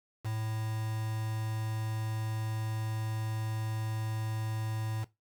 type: tone with quantisation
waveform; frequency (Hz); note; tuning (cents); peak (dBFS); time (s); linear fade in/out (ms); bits
triangle; 110; A2; 0; -30; 0.24-5.05; 20; 7
effects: noise-tail reverb RT60 0.2 s tail -18 dB re dry